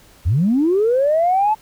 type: linear sweep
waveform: sine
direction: up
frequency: 69.7 to 880 Hz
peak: -12 dBFS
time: 0.25-1.55 s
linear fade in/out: 20 ms
effects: tanh soft clip ceiling -8 dBFS + pink hiss -49 dBFS RMS until 1.61 s